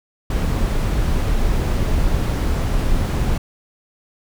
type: noise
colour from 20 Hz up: brown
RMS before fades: -18 dBFS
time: 0.3-3.38 s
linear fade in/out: 5 ms
effects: none